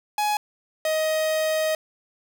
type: tone pair in turn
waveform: 45% pulse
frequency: 839 / 628.5 Hz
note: G#5 / D#5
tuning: +17 / +17 cents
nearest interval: perfect fourth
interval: 500 cents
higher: first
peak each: -21 dBFS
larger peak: neither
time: 0.18-0.37 / 0.85-1.75 s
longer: second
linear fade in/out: 2 ms
effects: none